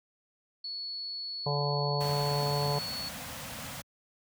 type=tone; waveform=sine; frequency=4403 Hz; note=C#8; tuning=13 cents flat; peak=-35 dBFS; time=0.64-3.09 s; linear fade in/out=5 ms
type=harmonic tone; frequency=144.3 Hz; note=D3; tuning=30 cents flat; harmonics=1 / 3 / 4 / 5 / 6 / 7; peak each=-30 / -35 / -36 / -37 / -38 / -38 dBFS; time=1.46-2.79 s; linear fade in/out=5 ms
type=band-stop noise; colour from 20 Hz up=pink; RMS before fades=-40 dBFS; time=2-3.82 s; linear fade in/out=10 ms; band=290 to 480 Hz; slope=96 dB/octave
effects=high-pass 80 Hz 12 dB/octave